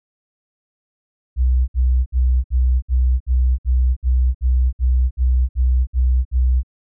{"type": "tone bursts", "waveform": "sine", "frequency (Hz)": 63, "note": "B1", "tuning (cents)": 35, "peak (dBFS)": -12, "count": 14, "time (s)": [1.36, 6.633], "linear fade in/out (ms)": 50, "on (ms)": 320, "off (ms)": 61, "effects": []}